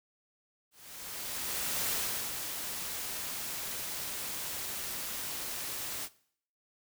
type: noise with ADSR envelope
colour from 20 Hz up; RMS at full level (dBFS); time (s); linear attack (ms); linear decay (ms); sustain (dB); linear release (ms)
white; -32; 0.71-6.09; 1200; 410; -6; 47
effects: noise-tail reverb RT60 0.6 s tail -20 dB re dry